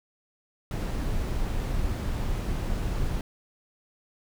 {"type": "noise", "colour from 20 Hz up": "brown", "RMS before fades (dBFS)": -28, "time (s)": [0.71, 3.21], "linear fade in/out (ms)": 2, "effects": []}